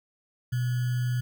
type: tone with sample-and-hold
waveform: sine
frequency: 123.47 Hz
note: B2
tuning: in tune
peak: -24 dBFS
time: 0.52-1.21 s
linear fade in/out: 10 ms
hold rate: 1575 Hz
effects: none